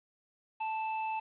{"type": "tone", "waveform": "square", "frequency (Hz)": 879, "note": "A5", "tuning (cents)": -2, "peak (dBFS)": -33, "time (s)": [0.6, 1.2], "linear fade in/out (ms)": 10, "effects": ["resampled to 8000 Hz", "10-bit"]}